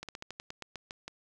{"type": "slowing click train", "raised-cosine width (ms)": 0.2, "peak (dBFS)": -23, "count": 11, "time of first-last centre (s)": [0.03, 1.08], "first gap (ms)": 57, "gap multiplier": 1.13, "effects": []}